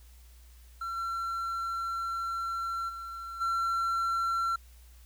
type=tone with level steps; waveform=triangle; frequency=1357 Hz; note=E6; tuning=50 cents sharp; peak=-31 / -29 / -36 / -25 dBFS; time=0.81-4.56 s; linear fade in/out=5 ms; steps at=0.96 / 2.88 / 3.4 s; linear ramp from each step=20 ms; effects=added 60 Hz sine -51 dBFS peak until 5.05 s + white hiss -62 dBFS RMS until 5.05 s